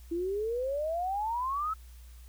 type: exponential sweep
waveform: sine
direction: up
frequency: 329.6 to 1318.5 Hz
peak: -29 dBFS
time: 0.11-1.74 s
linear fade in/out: 10 ms
effects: added 60 Hz sine -47 dBFS peak until 2.28 s + white hiss -61 dBFS RMS until 2.28 s